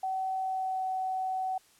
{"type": "tone with pitch glide", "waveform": "sine", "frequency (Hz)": [759, 753.3], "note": ["F#5", "F#5"], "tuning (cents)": [44, 31], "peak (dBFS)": -29, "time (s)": [0.03, 1.58], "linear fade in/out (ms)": 5, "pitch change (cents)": -13, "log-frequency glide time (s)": [0.37, 0.86], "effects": ["white hiss -62 dBFS RMS until 1.79 s", "low-pass 11000 Hz 12 dB/octave"]}